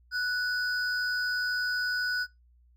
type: tone pair together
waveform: triangle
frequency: 1480 / 4978 Hz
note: F#6 / D#8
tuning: 0 / 0 cents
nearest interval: octave + major sixth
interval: 2100 cents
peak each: -26 / -33 dBFS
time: 0.11-2.27 s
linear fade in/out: 50 ms
effects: noise-tail reverb RT60 0.2 s tail -23 dB re dry + added 60 Hz sine -58 dBFS peak until 2.76 s